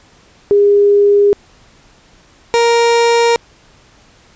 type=tone pair in turn; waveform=sine / 30% pulse; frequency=406.8 / 468.1 Hz; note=G#4 / A#4; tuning=-36 / +7 cents; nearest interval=major second; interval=243 cents; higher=second; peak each=-6 dBFS; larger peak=neither; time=0.51-1.33 / 2.54-3.36 s; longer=neither; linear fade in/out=0 ms; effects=pink hiss -47 dBFS RMS until 4.35 s + resampled to 16000 Hz